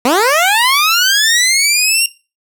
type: linear sweep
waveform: 15% pulse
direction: up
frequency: 228.9 to 2794 Hz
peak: -3 dBFS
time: 0.05-2.06 s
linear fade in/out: 2 ms
effects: noise-tail reverb RT60 0.3 s tail -19 dB re dry